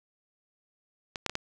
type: clicks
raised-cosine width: 0.2 ms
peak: -17 / -10 / -16 / -13 dBFS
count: 4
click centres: 1.158 / 1.263 / 1.296 / 1.354 s
effects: none